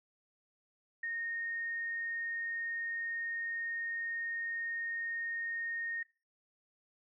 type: tone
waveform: sine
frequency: 1849 Hz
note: A#6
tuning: 15 cents flat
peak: -35 dBFS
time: 1.03-6.03 s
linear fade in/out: 5 ms
effects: noise-tail reverb RT60 0.3 s tail -19 dB re dry